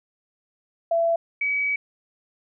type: tone pair in turn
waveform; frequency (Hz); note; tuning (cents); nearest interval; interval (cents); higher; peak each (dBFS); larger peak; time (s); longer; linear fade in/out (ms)
sine; 670 / 2275; E5 / C#7; +28 / +44; octave + major sixth; 2116; second; -18 / -21; first; 0.91-1.16 / 1.41-1.76; second; 5
effects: none